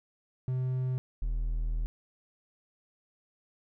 triangle tone pair in turn, 128.4 / 40.16 Hz, C3 / E1, -32 / -44 cents, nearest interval octave + minor sixth, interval 2012 cents, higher first, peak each -26 dBFS, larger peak neither, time 0.48-0.98 / 1.22-1.86 s, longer second, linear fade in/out 0 ms, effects none

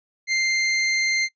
sawtooth tone, 2093 Hz, C7, in tune, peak -16 dBFS, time 0.27-1.29 s, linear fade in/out 50 ms, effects noise-tail reverb RT60 0.1 s tail -20 dB re dry + resampled to 16000 Hz

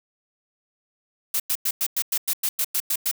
blue noise bursts, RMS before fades -23 dBFS, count 12, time 1.34-3.114 s, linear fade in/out 5 ms, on 58 ms, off 98 ms, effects none

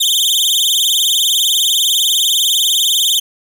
sawtooth tone with vibrato, 3388 Hz, G#7, 34 cents sharp, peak -8 dBFS, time 0-3.2 s, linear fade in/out 10 ms, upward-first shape sine, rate 20 Hz, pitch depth 190 cents each way, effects none

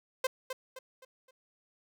sawtooth tone with echo, 519 Hz, C5, 14 cents flat, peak -23 dBFS, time 0.24-0.27 s, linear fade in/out 5 ms, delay 260 ms, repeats 4, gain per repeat -8 dB, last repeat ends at 1.31 s, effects none

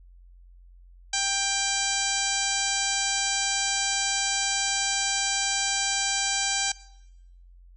harmonic tone with a mistuned harmonic, 789 Hz, G5, 11 cents sharp, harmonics 1 / 2 / 3 / 4 / 5 / 6 / 7 / 8 / 9 / 10, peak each -33 / -33 / -33 / -33 / -33 / -33 / -33 / -33 / -33 / -33 dBFS, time 1.13-6.72 s, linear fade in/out 5 ms, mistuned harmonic 7, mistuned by +45 cents, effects noise-tail reverb RT60 0.9 s tail -20 dB re dry + added 44 Hz sine -48 dBFS peak until 7.76 s

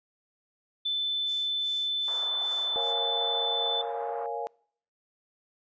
sine tone, 3520 Hz, A7, in tune, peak -26 dBFS, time 0.85-3.82 s, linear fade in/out 10 ms
violet noise with tremolo, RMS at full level -41 dBFS, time 1.25-2.94 s, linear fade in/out 50 ms, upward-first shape sine, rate 2.5 Hz, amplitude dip 95%
pink band-pass noise, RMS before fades -44 dBFS, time 2.08-4.26 s, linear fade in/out 0 ms, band 600 to 1300 Hz, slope 24 dB/octave
sine chord, Bb minor seventh, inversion none, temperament equal, 466.2 / 554.4 / 698.5 / 830.6 Hz, Bb4 / Db5 / F5 / Ab5, 0 / 0 / 0 / 0 cents, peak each -35 / -38 / -36 / -35 dBFS, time 2.76-4.47 s, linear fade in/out 0 ms
effects noise-tail reverb RT60 0.6 s tail -26 dB re dry + resampled to 16000 Hz

